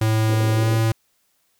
square tone with pitch glide, 110 to 112.12 Hz, A2 to A2, 0 to +33 cents, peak -17 dBFS, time 0.01-0.92 s, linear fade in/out 5 ms, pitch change +33 cents, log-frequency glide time 0.52-0.69 s
white band-pass noise, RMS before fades -32 dBFS, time 0.26-0.82 s, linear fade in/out 50 ms, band 180 to 550 Hz, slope 96 dB/octave
effects white hiss -66 dBFS RMS until 1.59 s

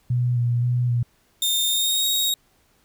sine tone with vibrato, 121.5 Hz, B2, 28 cents flat, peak -18 dBFS, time 0.1-1.03 s, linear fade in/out 5 ms, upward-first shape square, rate 1.9 Hz, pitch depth 20 cents each way
sawtooth tone with pitch glide, 3638 to 3768 Hz, A#7 to A#7, -43 to +18 cents, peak -17 dBFS, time 1.42-2.34 s, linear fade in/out 2 ms, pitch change +61 cents, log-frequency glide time 1.67-2.06 s
violet noise, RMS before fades -31 dBFS, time 1.42-2.3 s, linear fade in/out 2 ms
effects pink hiss -62 dBFS RMS until 2.84 s

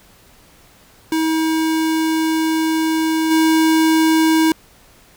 square tone with level steps, 319.6 Hz, D#4, 47 cents sharp, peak -16 / -12 dBFS, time 1.12-4.52 s, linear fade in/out 2 ms, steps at 3.3 s, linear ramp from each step 20 ms, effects pink hiss -49 dBFS RMS until 5.16 s

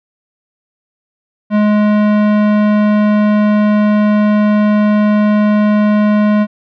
sine tone with tanh clipping, 209.9 Hz, G#3, 19 cents sharp, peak -10 dBFS, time 1.5-6.47 s, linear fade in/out 50 ms, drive 18 dB, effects none

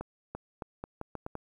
accelerating click train, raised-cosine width 1 ms, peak -23 dBFS, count 8, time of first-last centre 0.01-1.353 s, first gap 340 ms, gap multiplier 0.8, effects 10-bit

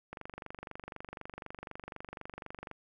click train, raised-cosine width 0.5 ms, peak -27 dBFS, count 63, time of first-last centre 0.13-2.713 s, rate 24 Hz, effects none

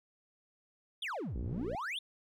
triangle exponential two-way sweep, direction down then up, 3729 to 51.91 to 3729 Hz, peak -34 dBFS, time 1.02-1.99 s, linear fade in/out 5 ms, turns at 1.38 s
click train, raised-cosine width 3 ms, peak -30 dBFS, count 24, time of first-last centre 1.36-1.749 s, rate 59.2 Hz
effects none

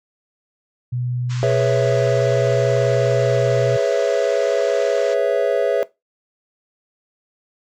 sine tone, 123.47 Hz, B2, in tune, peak -20 dBFS, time 0.92-3.77 s, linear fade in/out 10 ms
pink band-pass noise, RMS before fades -37 dBFS, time 1.29-5.15 s, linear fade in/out 20 ms, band 940 to 7500 Hz, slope 96 dB/octave
triangle chord, C# minor seventh, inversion second, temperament equal, 415.3 / 493.9 / 554.4 / 659.3 Hz, G#4 / B4 / C#5 / E5, 0 / 0 / 0 / 0 cents, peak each -20 / -19 / -18 / -18 dBFS, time 1.43-5.83 s, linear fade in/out 0 ms
effects noise-tail reverb RT60 0.2 s tail -19 dB re dry

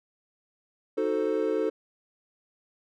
triangle chord, D# diminished seventh, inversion none, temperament equal, 311.1 / 370 / 440 / 523.3 Hz, D#4 / F#4 / A4 / C5, 0 / 0 / 0 / 0 cents, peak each -29 / -30 / -25 / -30 dBFS, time 0.97-1.7 s, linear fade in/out 10 ms, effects none

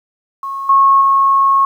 sine tone with level steps, 1093 Hz, C#6, 25 cents flat, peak -20 / -6 / -8 dBFS, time 0.43-1.65 s, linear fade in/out 2 ms, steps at 0.69 / 1.01 s, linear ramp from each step 5 ms, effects 8-bit

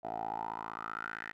10% pulse tone with band-pass filter sweep, 55.4 Hz, A1, 13 cents sharp, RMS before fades -40 dBFS, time 0.03-1.33 s, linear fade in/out 20 ms, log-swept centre 660 to 1800 Hz, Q 6.7, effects none

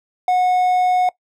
triangle tone, 730 Hz, F#5, 24 cents flat, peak -11 dBFS, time 0.28-1.09 s, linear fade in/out 2 ms, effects noise-tail reverb RT60 0.1 s tail -20 dB re dry

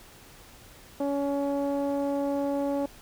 sawtooth tone with low-pass filter, 281.3 Hz, C#4, 26 cents sharp, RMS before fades -28 dBFS, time 1-2.86 s, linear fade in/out 5 ms, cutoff 680 Hz, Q 2.4, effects pink hiss -51 dBFS RMS until 3.01 s

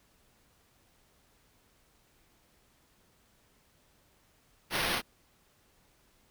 violet noise with sample-and-hold, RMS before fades -31 dBFS, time 4.7-5.02 s, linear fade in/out 50 ms, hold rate 7350 Hz, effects pink hiss -67 dBFS RMS until 6.3 s

